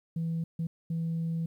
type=tone bursts at uneven times; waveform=sine; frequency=164.81 Hz; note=E3; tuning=in tune; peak=-27 dBFS; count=3; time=0.16-0.44 / 0.59-0.67 / 0.9-1.46 s; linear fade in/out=5 ms; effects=tanh soft clip ceiling -26 dBFS + 11-bit